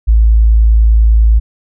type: tone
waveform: sine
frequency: 55 Hz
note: A1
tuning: in tune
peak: -4 dBFS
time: 0.07-1.4 s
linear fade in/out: 20 ms
effects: none